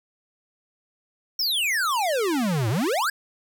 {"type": "exponential two-way sweep", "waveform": "square", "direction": "down then up", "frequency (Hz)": [5610, 103.83, 1715], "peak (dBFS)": -22, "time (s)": [1.39, 3.1], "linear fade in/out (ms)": 5, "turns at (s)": 2.69, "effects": []}